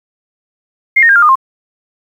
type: tone with pitch steps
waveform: sine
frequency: 2122 / 1847.3 / 1608.2 / 1400 / 1218.8 / 1061 Hz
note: C7 / A#6 / G6 / F6 / D#6 / C6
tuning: +24 / -16 / +44 / +4 / -36 / +24 cents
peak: -4 dBFS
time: 0.96-1.356 s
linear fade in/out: 10 ms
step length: 66 ms
effects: 7-bit